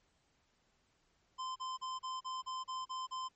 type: tone bursts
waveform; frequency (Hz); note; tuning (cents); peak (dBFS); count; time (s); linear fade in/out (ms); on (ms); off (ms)
square; 1034; C6; -21; -39; 9; 1.38-3.288; 20; 180; 36
effects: pink hiss -75 dBFS RMS until 3.35 s + MP3 32 kbps